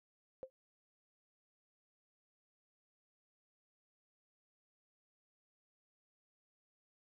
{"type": "tone with exponential decay", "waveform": "sine", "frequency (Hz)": 523.3, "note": "C5", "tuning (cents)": 0, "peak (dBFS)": -38, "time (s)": [0.43, 0.5], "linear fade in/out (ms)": 0, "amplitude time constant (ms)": 15, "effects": []}